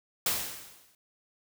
white noise with exponential decay, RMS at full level -26 dBFS, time 0.26-0.95 s, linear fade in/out 2 ms, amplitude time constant 150 ms, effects none

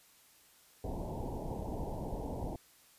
pink low-pass noise, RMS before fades -39 dBFS, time 0.84-2.56 s, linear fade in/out 2 ms, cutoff 950 Hz, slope 96 dB/octave, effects white hiss -63 dBFS RMS until 2.98 s + resampled to 32000 Hz

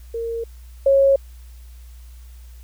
sine tone pair in turn, 460.8 / 548 Hz, A#4 / C#5, -20 / -20 cents, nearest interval minor third, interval 300 cents, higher second, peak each -23 / -11 dBFS, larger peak second, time 0.14-0.44 / 0.86-1.16 s, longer neither, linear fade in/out 5 ms, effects added 60 Hz sine -38 dBFS peak until 2.63 s + white hiss -55 dBFS RMS until 2.63 s

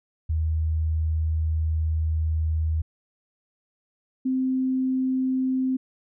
sine tone pair in turn, 79.3 / 259.9 Hz, D#2 / C4, +33 / -11 cents, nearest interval octave + major sixth, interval 2056 cents, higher second, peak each -21 / -21 dBFS, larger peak neither, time 0.29-2.82 / 4.25-5.77 s, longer first, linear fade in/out 10 ms, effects none

